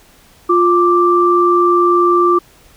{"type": "tone pair together", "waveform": "sine", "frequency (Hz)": [351.5, 1174.7], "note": ["F4", "D6"], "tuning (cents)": [11, 0], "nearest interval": "octave + major sixth", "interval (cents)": 2089, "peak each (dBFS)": -11, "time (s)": [0.49, 2.39], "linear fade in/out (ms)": 10, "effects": ["pink hiss -47 dBFS RMS until 2.76 s"]}